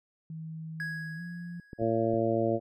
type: tone with pitch glide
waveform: sine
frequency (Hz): 160 to 173.48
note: D#3 to F3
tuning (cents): +49 to -11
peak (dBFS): -37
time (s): 0.3-1.6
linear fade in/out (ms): 2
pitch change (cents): +140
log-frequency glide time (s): 1.16-1.21
type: tone with exponential decay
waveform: triangle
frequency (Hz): 1661.2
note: G#6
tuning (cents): 0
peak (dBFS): -30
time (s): 0.8-2.18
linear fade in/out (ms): 1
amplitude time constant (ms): 300
type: clicks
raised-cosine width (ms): 3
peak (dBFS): -28 / -30 / -29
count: 3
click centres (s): 1.732 / 1.818 / 2.139
type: harmonic tone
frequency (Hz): 113.4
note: A#2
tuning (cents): -47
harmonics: 1 / 2 / 3 / 4 / 5 / 6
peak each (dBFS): -34 / -33 / -30 / -33 / -30 / -33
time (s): 1.78-2.6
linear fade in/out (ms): 50
effects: none